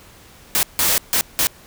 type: noise bursts at uneven times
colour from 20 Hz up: white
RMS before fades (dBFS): -17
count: 4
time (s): 0.55-0.63 / 0.79-0.98 / 1.13-1.21 / 1.39-1.47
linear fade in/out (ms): 0
effects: pink hiss -46 dBFS RMS until 1.66 s